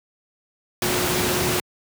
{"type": "tone in noise", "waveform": "sine", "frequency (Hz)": 361.3, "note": "F#4", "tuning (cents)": -41, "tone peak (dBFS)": -26, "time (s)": [0.82, 1.6], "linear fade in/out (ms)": 2, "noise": "pink", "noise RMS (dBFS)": -22, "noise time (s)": [0.82, 1.6], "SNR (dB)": -7, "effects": ["high-pass 100 Hz 12 dB/octave"]}